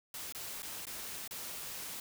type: noise with dropouts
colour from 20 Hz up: white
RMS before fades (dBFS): -43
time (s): 0.14-2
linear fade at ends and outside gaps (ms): 2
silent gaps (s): 0.324-0.348 / 0.622-0.629 / 0.854-0.868 / 1.277-1.309
effects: none